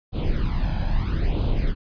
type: noise with flanger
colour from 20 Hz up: brown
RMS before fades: -22 dBFS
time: 0.12-1.75 s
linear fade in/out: 50 ms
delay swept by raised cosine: 0.26 to 1.26 ms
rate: 0.76 Hz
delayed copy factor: +0.75
effects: resampled to 11025 Hz